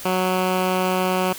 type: tone with low-pass filter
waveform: 10% pulse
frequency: 184.8 Hz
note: F#3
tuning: 2 cents flat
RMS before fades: -21 dBFS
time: 0.05-1.33 s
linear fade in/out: 5 ms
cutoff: 2900 Hz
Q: 1
effects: white hiss -36 dBFS RMS until 1.38 s